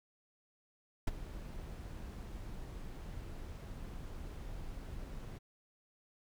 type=noise with ADSR envelope; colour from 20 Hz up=brown; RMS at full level=-29 dBFS; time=1.07-5.39 s; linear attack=6 ms; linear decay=22 ms; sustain=-16 dB; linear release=19 ms; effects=none